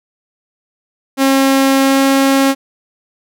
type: tone with pitch glide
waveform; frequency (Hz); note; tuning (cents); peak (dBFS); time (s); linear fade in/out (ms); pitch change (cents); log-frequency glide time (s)
sawtooth; 270 to 271.7; C#4 to C#4; -45 to -35; -5; 1.17-2.55; 50; +10; 1.75-2.04
effects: none